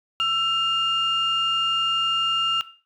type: tone pair together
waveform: sine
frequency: 1334 / 2814 Hz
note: E6 / F7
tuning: +20 / +12 cents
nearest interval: octave + minor second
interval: 1292 cents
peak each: -23 / -19 dBFS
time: 0.2-2.61 s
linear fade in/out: 0 ms
effects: noise-tail reverb RT60 0.4 s tail -17 dB re dry + tanh soft clip ceiling -15 dBFS